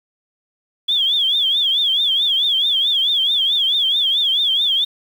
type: tone with vibrato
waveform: sine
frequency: 3366 Hz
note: G#7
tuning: 23 cents sharp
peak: -14 dBFS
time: 0.88-4.85 s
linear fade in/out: 10 ms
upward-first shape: triangle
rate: 4.6 Hz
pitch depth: 160 cents each way
effects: 7-bit